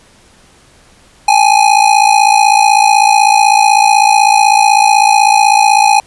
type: ring-modulated tone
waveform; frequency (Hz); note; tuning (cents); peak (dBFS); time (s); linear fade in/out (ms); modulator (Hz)
square; 830.6; G#5; 0; -3; 1.28-6; 2; 28
effects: pink hiss -45 dBFS RMS until 6.06 s + resampled to 24000 Hz